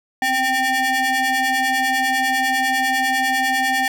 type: ring-modulated tone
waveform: 40% pulse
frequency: 518 Hz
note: C5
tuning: 17 cents flat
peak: -13 dBFS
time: 0.22-3.88 s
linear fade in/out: 2 ms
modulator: 1300 Hz
effects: none